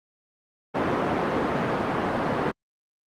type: band-pass noise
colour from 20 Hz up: pink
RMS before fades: -25 dBFS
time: 0.74-2.52 s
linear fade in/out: 20 ms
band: 190 to 1400 Hz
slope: 12 dB/octave
effects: Opus 32 kbps